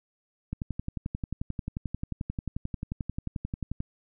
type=click train; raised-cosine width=5 ms; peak=-19 dBFS; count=38; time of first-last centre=0.53-3.804 s; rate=11.3 Hz; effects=none